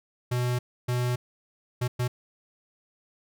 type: tone bursts at uneven times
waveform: square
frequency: 123.5 Hz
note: B2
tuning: in tune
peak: -25 dBFS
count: 4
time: 0.31-0.59 / 0.88-1.16 / 1.81-1.88 / 1.99-2.08 s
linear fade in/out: 10 ms
effects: none